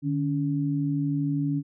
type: tone pair together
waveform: sine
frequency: 149.38 / 282 Hz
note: D3 / C#4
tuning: +30 / +30 cents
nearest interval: major seventh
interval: 1100 cents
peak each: -26 dBFS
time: 0.02-1.63 s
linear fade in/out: 50 ms
effects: none